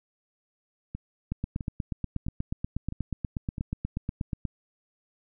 two click trains, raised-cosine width 5 ms, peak -17 / -22 dBFS, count 27 / 5, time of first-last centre 1.32-4.453 / 0.95-3.582 s, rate 8.3 / 1.52 Hz, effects none

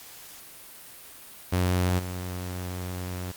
sawtooth tone with level steps, 90.6 Hz, F#2, 36 cents flat, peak -18 / -28 dBFS, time 1.52-3.32 s, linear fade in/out 10 ms, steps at 1.98 s, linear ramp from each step 20 ms, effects white hiss -46 dBFS RMS until 3.36 s + Opus 48 kbps

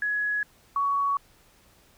sine tone pair in turn, 1681 / 1121.9 Hz, G#6 / C#6, +20 / +20 cents, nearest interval perfect fifth, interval 700 cents, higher first, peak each -24 / -22 dBFS, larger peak second, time 0.02-0.43 / 0.76-1.17 s, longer neither, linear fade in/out 2 ms, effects pink hiss -59 dBFS RMS until 1.97 s

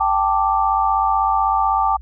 sine chord, G suspended second, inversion none, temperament equal, 784 / 880 / 1174.7 Hz, G5 / A5 / D6, 0 / 0 / 0 cents, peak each -19 dBFS, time 0-1.97 s, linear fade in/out 10 ms, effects added 60 Hz sine -34 dBFS peak until 2.01 s

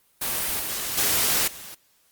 white noise with level steps, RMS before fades -26 / -29 / -22 / -40 dBFS, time 0.21-1.75 s, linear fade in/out 10 ms, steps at 0.59 / 0.97 / 1.47 s, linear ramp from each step 10 ms, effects white hiss -63 dBFS RMS until 2.11 s + Opus 32 kbps

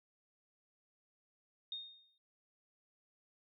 sine tone with exponential decay, 3691 Hz, A#7, 18 cents flat, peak -38 dBFS, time 1.72-2.18 s, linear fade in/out 2 ms, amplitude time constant 100 ms, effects none

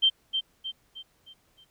sine tone with echo, 3136 Hz, G7, in tune, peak -17 dBFS, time 0.02-0.1 s, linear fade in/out 20 ms, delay 310 ms, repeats 5, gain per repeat -7 dB, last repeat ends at 1.65 s, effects pink hiss -67 dBFS RMS until 1.7 s

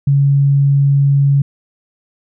sine tone, 140 Hz, C#3, 18 cents sharp, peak -8 dBFS, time 0.07-1.42 s, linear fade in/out 5 ms, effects none

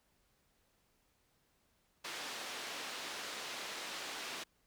white band-pass noise, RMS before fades -44 dBFS, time 2.04-4.44 s, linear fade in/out 10 ms, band 270 to 4300 Hz, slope 12 dB/octave, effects pink hiss -75 dBFS RMS until 4.66 s

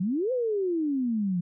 sine exponential two-way sweep, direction up then down, 170 to 523.3 to 170 Hz, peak -24 dBFS, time 0-1.41 s, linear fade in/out 10 ms, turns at 0.32 s, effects none

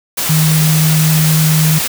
sine tone in noise, 156.7 Hz, D#3, 13 cents sharp, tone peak -9 dBFS, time 0.29-1.79 s, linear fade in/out 10 ms, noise white, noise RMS -17 dBFS, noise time 0.17-1.88 s, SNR +5 dB, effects none

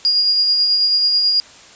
sine tone with tremolo, 4849 Hz, D#8, 45 cents flat, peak -11 dBFS, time 0.05-1.4 s, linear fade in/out 0 ms, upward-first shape sine, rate 9.2 Hz, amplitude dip 30%, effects white hiss -42 dBFS RMS until 1.75 s + resampled to 16000 Hz

